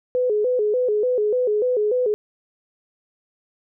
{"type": "tone with vibrato", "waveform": "sine", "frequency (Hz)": 459.4, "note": "A#4", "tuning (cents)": -25, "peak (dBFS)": -17, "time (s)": [0.15, 2.14], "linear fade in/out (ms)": 0, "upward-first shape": "square", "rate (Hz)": 3.4, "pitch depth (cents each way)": 150, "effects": []}